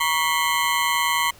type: ring-modulated tone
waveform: 20% pulse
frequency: 1030 Hz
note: C6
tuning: 28 cents flat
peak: -11 dBFS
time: 0-1.31 s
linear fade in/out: 10 ms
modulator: 79.8 Hz
effects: pink hiss -49 dBFS RMS until 1.39 s